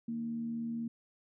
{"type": "tone with frequency modulation", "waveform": "sine", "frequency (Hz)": 231.3, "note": "A#3", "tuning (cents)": -13, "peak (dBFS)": -34, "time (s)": [0.08, 0.88], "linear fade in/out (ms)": 5, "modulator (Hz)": 76.1, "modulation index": 0.28, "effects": []}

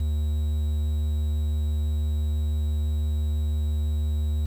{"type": "tone with quantisation", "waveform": "triangle", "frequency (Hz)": 75.5, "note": "D2", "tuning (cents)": 48, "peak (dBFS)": -20, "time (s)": [0, 4.46], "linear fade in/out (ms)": 5, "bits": 8, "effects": []}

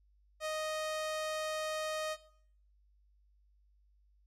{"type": "tone with low-pass filter", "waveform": "sawtooth", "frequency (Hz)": 622.3, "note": "D#5", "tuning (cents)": 0, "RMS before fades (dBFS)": -37, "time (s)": [0.4, 2.17], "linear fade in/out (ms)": 50, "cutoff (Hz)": 10000, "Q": 0.81, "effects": ["noise-tail reverb RT60 0.6 s tail -17 dB re dry", "added 50 Hz sine -65 dBFS peak until 4.26 s"]}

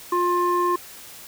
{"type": "tone with low-pass filter", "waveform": "square", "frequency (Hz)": 353, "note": "F4", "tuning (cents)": 19, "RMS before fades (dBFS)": -21, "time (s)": [0.12, 0.76], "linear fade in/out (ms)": 5, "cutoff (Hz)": 1200, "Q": 8.5, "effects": ["white hiss -42 dBFS RMS until 1.27 s"]}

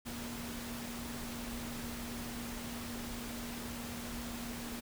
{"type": "tone in noise", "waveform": "sine", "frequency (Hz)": 237.4, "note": "A#3", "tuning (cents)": 32, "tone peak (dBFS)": -43, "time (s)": [0.05, 4.81], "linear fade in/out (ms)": 20, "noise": "pink", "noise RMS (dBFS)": -44, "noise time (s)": [0.05, 4.81], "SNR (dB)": -2, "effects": []}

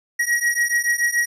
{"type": "beating tone pair", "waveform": "square", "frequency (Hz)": [1899, 1906], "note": ["A#6", "A#6"], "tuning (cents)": [32, 38], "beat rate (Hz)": 7, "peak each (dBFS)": [-22, -21], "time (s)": [0.19, 1.26], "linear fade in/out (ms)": 10, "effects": ["resampled to 32000 Hz"]}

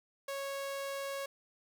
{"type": "tone", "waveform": "sawtooth", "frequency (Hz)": 552, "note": "C#5", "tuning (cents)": -7, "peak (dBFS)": -33, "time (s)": [0.28, 1.26], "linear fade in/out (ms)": 5, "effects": []}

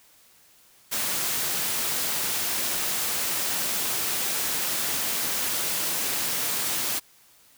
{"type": "high-pass noise", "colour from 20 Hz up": "white", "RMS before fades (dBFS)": -27, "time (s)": [0.91, 7], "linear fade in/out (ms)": 20, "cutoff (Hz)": 100, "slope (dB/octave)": 12, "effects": ["white hiss -57 dBFS RMS until 7.57 s"]}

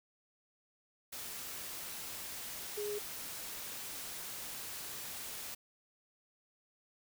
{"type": "tone in noise", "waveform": "sine", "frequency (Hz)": 415.3, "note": "G#4", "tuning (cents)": 0, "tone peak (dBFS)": -36, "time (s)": [2.77, 2.99], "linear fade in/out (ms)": 10, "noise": "white", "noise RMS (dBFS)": -44, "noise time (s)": [1.12, 5.55], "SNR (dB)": 5, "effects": []}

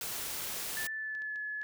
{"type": "noise", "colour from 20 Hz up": "white", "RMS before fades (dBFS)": -38, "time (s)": [0.01, 0.87], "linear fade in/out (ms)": 2}
{"type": "tone with pitch glide", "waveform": "sine", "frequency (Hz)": [1761, 1709.9], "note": ["A6", "A6"], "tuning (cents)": [1, -50], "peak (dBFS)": -35, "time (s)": [0.77, 1.63], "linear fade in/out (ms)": 0, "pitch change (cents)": -51, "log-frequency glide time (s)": [0.89, 1.38]}
{"type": "clicks", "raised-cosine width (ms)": 0.2, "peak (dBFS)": -38, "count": 4, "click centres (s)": [1.151, 1.22, 1.359, 1.616]}
{"effects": []}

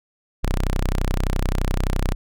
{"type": "tone", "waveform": "sawtooth", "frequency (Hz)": 31.64, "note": "B0", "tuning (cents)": 43, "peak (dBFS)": -15, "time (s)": [0.43, 2.15], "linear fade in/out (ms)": 10, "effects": []}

